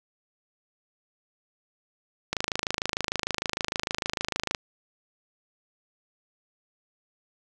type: click train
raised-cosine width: 0.2 ms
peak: -9 dBFS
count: 60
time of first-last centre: 2.33-4.548 s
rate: 26.6 Hz
effects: none